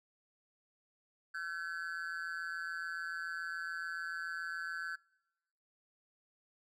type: tone with amplitude modulation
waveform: triangle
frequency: 1526 Hz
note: G6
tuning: 47 cents flat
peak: -32 dBFS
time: 1.34-4.96 s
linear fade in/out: 10 ms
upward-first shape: sine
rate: 167 Hz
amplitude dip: 100%
effects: noise-tail reverb RT60 1.0 s tail -25 dB re dry